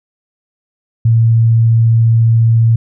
sine tone, 114.3 Hz, A#2, 34 cents flat, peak -6 dBFS, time 1.05-2.76 s, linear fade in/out 5 ms, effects none

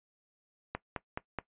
click train, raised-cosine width 0.5 ms, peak -19 dBFS, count 4, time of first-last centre 0.75-1.387 s, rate 4.71 Hz, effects noise-tail reverb RT60 0.1 s tail -18 dB re dry + resampled to 8000 Hz

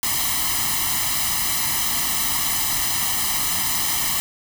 white noise with comb filter, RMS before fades -22 dBFS, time 0.03-4.2 s, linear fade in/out 0 ms, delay 0.99 ms, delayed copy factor +0.95, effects none

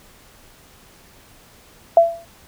sine tone with exponential decay, 673 Hz, E5, 36 cents sharp, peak -4 dBFS, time 1.97-2.25 s, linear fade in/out 2 ms, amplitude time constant 59 ms, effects pink hiss -49 dBFS RMS until 2.47 s

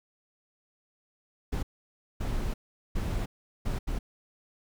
brown noise bursts at uneven times, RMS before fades -30 dBFS, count 5, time 1.52-1.63 / 2.2-2.54 / 2.95-3.26 / 3.65-3.79 / 3.87-3.99 s, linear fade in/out 10 ms, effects none

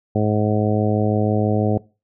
harmonic tone, 106.1 Hz, G#2, 38 cents sharp, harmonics 1 / 2 / 3 / 4 / 5 / 6 / 7, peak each -20 / -21 / -25 / -24 / -26 / -28 / -28 dBFS, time 0.15-1.78 s, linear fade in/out 5 ms, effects noise-tail reverb RT60 0.3 s tail -21 dB re dry

